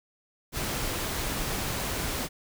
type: noise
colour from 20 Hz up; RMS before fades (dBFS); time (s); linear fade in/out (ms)
pink; -31; 0.52-2.29; 50
effects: none